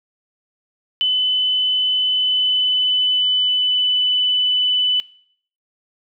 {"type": "tone with pitch glide", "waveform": "sine", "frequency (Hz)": [3015, 2994], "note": ["F#7", "F#7"], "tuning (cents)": [32, 20], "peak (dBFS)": -14, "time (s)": [1.01, 5], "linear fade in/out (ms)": 0, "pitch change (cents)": -12, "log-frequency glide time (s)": [2.06, 3.86], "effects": ["noise-tail reverb RT60 0.6 s tail -21 dB re dry"]}